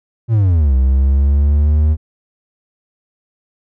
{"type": "exponential two-way sweep", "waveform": "triangle", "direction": "down then up", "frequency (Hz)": [119.7, 64.6, 77.8], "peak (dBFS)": -7, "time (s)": [0.28, 1.97], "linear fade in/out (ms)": 50, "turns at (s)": 0.75, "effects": []}